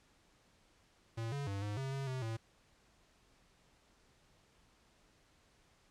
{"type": "tone with pitch steps", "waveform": "square", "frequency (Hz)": [114, 141.5, 99.1, 103.6, 134.5, 136.5, 129.9, 112.8], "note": ["A#2", "C#3", "G2", "G#2", "C3", "C#3", "C3", "A2"], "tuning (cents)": [-38, 36, 19, -4, 48, -26, -12, 44], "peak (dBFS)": -38, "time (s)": [1.17, 2.37], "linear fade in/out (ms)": 10, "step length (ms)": 150, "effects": ["pink hiss -69 dBFS RMS until 5.9 s", "low-pass 8000 Hz 12 dB/octave"]}